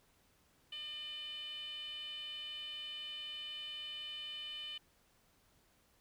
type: tone with band-pass filter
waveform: 10% pulse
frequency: 602 Hz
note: D5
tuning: 43 cents sharp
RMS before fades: -45 dBFS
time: 0.72-4.78 s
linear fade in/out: 5 ms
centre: 3100 Hz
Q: 9.4
effects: pink hiss -71 dBFS RMS until 6 s